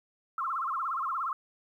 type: tone with vibrato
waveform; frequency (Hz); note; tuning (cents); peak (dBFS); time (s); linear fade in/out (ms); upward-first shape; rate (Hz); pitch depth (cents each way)
sine; 1200; D6; +37; -29; 0.38-1.33; 2; sine; 17; 240
effects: 11-bit